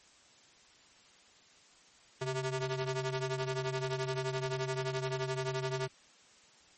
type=ring-modulated tone; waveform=sawtooth; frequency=261.6 Hz; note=C4; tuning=in tune; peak=-26 dBFS; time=2.21-5.88 s; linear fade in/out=10 ms; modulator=125 Hz; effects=white hiss -61 dBFS RMS until 6.77 s + MP3 32 kbps